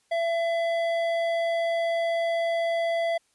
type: tone with hard clipping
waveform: sine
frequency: 671 Hz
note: E5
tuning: 31 cents sharp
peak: -25 dBFS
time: 0.11-3.18 s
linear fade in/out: 10 ms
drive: 10 dB
effects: white hiss -68 dBFS RMS until 3.34 s + resampled to 24000 Hz